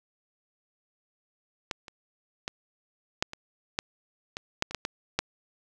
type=clicks; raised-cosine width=0.2 ms; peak=-13 / -26 / -15 / -7 / -21 / -9 / -17 / -7 / -22 / -12 / -12 / -7 dBFS; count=12; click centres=1.712 / 1.882 / 2.479 / 3.225 / 3.334 / 3.789 / 4.369 / 4.624 / 4.71 / 4.747 / 4.851 / 5.19 s; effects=none